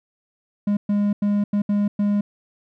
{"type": "tone bursts at uneven times", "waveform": "triangle", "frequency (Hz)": 204.8, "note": "G#3", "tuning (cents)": -24, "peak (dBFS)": -15, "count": 6, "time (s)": [[0.67, 0.77], [0.89, 1.13], [1.22, 1.44], [1.53, 1.62], [1.69, 1.88], [1.99, 2.21]], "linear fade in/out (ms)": 5, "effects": []}